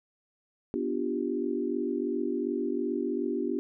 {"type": "chord", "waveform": "sine", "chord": "G dominant seventh", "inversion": "first", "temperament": "equal", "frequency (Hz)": [246.9, 293.7, 349.2, 392], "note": ["B3", "D4", "F4", "G4"], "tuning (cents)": [0, 0, 0, 0], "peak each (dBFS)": -33, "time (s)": [0.74, 3.59], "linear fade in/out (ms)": 0, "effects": []}